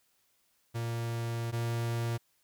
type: tone pair in turn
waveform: 45% pulse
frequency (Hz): 116.54 / 116.99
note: A#2 / A#2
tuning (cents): 0 / +7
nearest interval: unison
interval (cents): 7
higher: second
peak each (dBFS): -32 / -30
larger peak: second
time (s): 0.74-1.52 / 1.52-2.18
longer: first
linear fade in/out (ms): 20
effects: white hiss -72 dBFS RMS until 2.43 s